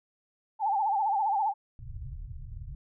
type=tone with vibrato; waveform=sine; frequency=830.6 Hz; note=G#5; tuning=in tune; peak=-24 dBFS; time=0.59-1.54 s; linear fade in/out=50 ms; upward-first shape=sine; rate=15 Hz; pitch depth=120 cents each way
type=low-pass noise; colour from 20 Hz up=pink; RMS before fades=-40 dBFS; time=1.79-2.75 s; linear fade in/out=2 ms; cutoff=140 Hz; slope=96 dB/octave
effects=none